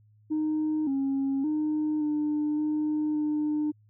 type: tone with pitch steps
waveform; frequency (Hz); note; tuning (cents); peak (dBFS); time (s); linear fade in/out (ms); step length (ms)
sine; 308.7 / 272.5 / 305.5 / 299.7 / 304 / 301.2; D#4 / C#4 / D#4 / D4 / D#4 / D4; -14 / -29 / -32 / +35 / -40 / +44; -23; 0.3-3.72; 20; 570
effects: tanh soft clip ceiling -22 dBFS + added 106 Hz sine -57 dBFS peak until 3.89 s